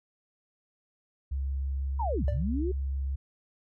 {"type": "tone with vibrato", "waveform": "sine", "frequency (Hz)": 68, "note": "C#2", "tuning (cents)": -33, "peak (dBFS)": -28, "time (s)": [1.31, 3.16], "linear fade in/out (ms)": 10, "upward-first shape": "triangle", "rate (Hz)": 6.2, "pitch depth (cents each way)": 8}
{"type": "linear two-way sweep", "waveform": "sine", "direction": "down then up", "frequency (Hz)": [987.8, 55, 388.4], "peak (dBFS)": -29, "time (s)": [1.99, 2.72], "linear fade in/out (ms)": 10, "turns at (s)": 2.26}
{"type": "tone with exponential decay", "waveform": "triangle", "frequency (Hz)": 587.3, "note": "D5", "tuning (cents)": 0, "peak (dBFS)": -28, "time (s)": [2.28, 2.46], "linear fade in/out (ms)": 1, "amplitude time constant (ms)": 38}
{"effects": []}